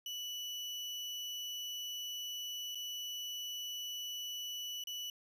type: tone with dropouts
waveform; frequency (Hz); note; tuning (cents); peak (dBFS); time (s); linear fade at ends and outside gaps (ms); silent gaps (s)
35% pulse; 2960; F#7; 0; -38; 0.06-5.1; 2; 2.748-2.754 / 4.839-4.871
effects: resampled to 32000 Hz